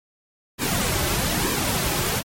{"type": "noise with flanger", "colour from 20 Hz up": "pink", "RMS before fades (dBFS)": -23, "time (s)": [0.58, 2.23], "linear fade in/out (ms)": 50, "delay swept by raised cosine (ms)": [1.4, 4.3], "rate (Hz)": 1.1, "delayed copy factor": -0.6, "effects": ["MP3 64 kbps"]}